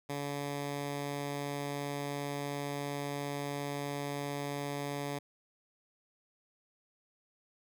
10% pulse tone, 142.9 Hz, D3, 47 cents flat, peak -27 dBFS, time 0.09-5.19 s, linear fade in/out 10 ms, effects none

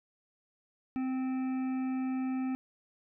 harmonic tone, 260 Hz, C4, 11 cents flat, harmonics 1 / 3 / 5 / 7 / 9 / 10, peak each -30 / -45 / -51 / -56 / -54 / -58 dBFS, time 0.96-2.55 s, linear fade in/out 0 ms, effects none

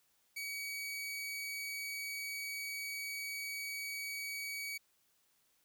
sawtooth tone, 2264 Hz, C#7, 36 cents sharp, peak -36 dBFS, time 0.36-4.78 s, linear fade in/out 10 ms, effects white hiss -74 dBFS RMS until 5.64 s

